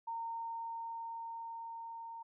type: tone with level ramp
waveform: sine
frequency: 918 Hz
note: A#5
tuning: 27 cents flat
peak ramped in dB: -37 to -44 dBFS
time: 0.07-2.23 s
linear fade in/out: 10 ms
effects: none